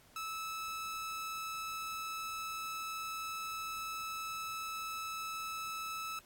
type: tone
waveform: sawtooth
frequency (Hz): 1306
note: E6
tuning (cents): -17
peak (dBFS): -35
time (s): 0.16-6.19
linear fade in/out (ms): 2
effects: pink hiss -63 dBFS RMS until 6.25 s + AAC 64 kbps